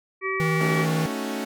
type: harmonic tone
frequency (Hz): 383.1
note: G4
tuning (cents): -40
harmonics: 1 / 3 / 5 / 6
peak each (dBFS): -28 / -30 / -30 / -30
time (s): 0.21-0.87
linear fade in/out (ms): 50
type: tone with vibrato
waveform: square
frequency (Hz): 160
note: D#3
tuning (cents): +49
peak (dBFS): -23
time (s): 0.4-1.06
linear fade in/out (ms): 0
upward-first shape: square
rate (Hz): 18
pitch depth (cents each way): 22
type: chord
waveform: sawtooth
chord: D# half-diminished seventh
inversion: second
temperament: equal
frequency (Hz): 220 / 277.2 / 311.1 / 370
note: A3 / C#4 / D#4 / F#4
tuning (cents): 0 / 0 / 0 / 0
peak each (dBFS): -27 / -27 / -33 / -31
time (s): 0.6-1.45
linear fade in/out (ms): 10
effects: none